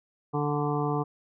harmonic tone with a mistuned harmonic, 146.83 Hz, D3, in tune, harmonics 1 / 2 / 3 / 5 / 6 / 7 / 8, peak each -29 / -32 / -31 / -34 / -37 / -36 / -37 dBFS, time 0.33-1.04 s, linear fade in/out 20 ms, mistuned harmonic 8, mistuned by -15 cents, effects none

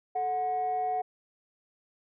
sine tone pair together, 437 / 735 Hz, A4 / F#5, -12 / -12 cents, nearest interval major sixth, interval 900 cents, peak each -35 / -26 dBFS, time 0.15-1.02 s, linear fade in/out 10 ms, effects tanh soft clip ceiling -23 dBFS

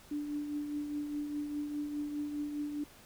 sine tone with tremolo, 294.1 Hz, D4, 3 cents sharp, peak -32 dBFS, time 0.11-2.84 s, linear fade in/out 5 ms, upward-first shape triangle, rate 4.9 Hz, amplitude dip 50%, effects pink hiss -57 dBFS RMS until 3.05 s

